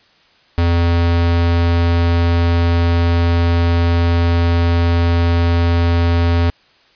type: tone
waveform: square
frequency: 85.3 Hz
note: F2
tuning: 40 cents flat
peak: -12 dBFS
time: 0.58-6.5 s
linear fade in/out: 0 ms
effects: white hiss -52 dBFS RMS until 6.95 s + resampled to 11025 Hz